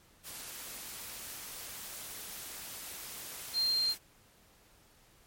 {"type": "tone in noise", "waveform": "sine", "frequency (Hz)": 4186, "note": "C8", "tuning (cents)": 0, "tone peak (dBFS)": -27, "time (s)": [3.53, 3.95], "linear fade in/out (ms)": 50, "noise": "white", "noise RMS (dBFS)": -44, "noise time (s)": [0.23, 3.99], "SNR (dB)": 14, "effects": ["pink hiss -63 dBFS RMS until 5.26 s", "MP3 64 kbps"]}